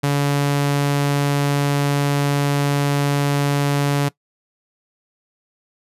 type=tone; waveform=sawtooth; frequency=142.6 Hz; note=C#3; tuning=49 cents sharp; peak=-12 dBFS; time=0.03-4.09 s; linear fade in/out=10 ms; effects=noise-tail reverb RT60 0.1 s tail -20 dB re dry + resampled to 32000 Hz

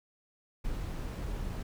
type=noise; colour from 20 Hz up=brown; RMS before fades=-36 dBFS; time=0.64-1.63 s; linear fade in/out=10 ms; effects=none

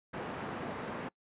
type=band-pass noise; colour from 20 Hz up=pink; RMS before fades=-40 dBFS; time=0.13-1.09 s; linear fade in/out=10 ms; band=170 to 1600 Hz; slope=12 dB/octave; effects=noise-tail reverb RT60 0.1 s tail -24 dB re dry + resampled to 8000 Hz

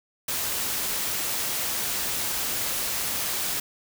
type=noise; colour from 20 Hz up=white; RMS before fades=-28 dBFS; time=0.28-3.6 s; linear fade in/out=5 ms; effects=none

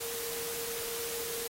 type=tone in noise; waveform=sine; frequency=465.3 Hz; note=A#4; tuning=3 cents flat; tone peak=-40 dBFS; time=0-1.48 s; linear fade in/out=10 ms; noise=white; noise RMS=-38 dBFS; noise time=0-1.48 s; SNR=-5 dB; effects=AAC 48 kbps

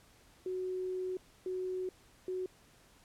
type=tone bursts at uneven times; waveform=sine; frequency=370 Hz; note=F#4; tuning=in tune; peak=-34 dBFS; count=3; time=0.46-1.17 / 1.46-1.89 / 2.28-2.46 s; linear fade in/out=2 ms; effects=pink hiss -63 dBFS RMS until 3.04 s + low-pass 12000 Hz 12 dB/octave

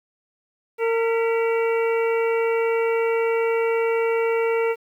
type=harmonic tone with a mistuned harmonic; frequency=457.3 Hz; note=A#4; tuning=33 cents flat; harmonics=1 / 2 / 3 / 4 / 5 / 6; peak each=-19 / -30 / -32 / -35 / -32 / -36 dBFS; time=0.78-4.76 s; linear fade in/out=50 ms; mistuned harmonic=4; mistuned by=+120 cents; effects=9-bit

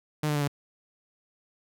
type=tone with pitch steps; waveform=sawtooth; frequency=151.8 / 148.76 / 145.78 / 142.87 Hz; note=D#3 / D3 / D3 / D3; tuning=-42 / +23 / -12 / -47 cents; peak=-21 dBFS; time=0.23-0.478 s; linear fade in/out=5 ms; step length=62 ms; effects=none

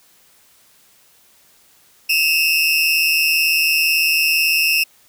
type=tone pair together; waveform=30% pulse; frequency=2578 / 2736 Hz; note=E7 / F7; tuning=-39 / -36 cents; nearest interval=minor second; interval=103 cents; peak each=-14 dBFS; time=2.09-4.84 s; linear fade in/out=10 ms; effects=white hiss -53 dBFS RMS until 5.08 s

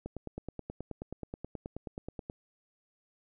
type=click train; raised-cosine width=2 ms; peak=-25 dBFS; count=22; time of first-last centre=0.06-2.299 s; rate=9.38 Hz; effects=none

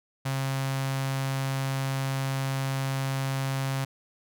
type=tone with notch filter; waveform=sawtooth; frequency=135 Hz; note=C#3; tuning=45 cents flat; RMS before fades=-29 dBFS; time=0.25-3.85 s; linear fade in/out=10 ms; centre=350 Hz; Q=0.94; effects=none

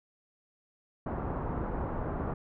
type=low-pass noise; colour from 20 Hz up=pink; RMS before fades=-34 dBFS; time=1.06-2.34 s; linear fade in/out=5 ms; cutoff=1200 Hz; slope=24 dB/octave; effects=none

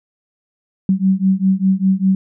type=beating tone pair; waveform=sine; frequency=188.3 / 193.3 Hz; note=F#3 / G3; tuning=+31 / -24 cents; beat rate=5 Hz; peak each=-15 dBFS; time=0.89-2.15 s; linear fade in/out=2 ms; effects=none

